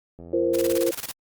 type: click train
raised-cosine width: 2 ms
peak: -29 dBFS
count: 50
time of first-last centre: 0.19-0.766 s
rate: 85.1 Hz
type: chord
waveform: sine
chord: F suspended fourth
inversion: none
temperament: equal with one note detuned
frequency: 341.6 / 466.2 / 523.3 Hz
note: F4 / Bb4 / C5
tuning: -38 / 0 / 0 cents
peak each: -23 / -25 / -24 dBFS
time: 0.33-0.91 s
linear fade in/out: 5 ms
type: noise with tremolo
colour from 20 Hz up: white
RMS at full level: -31 dBFS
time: 0.53-1.13 s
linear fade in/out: 20 ms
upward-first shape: square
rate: 18 Hz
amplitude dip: 80%
effects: Opus 48 kbps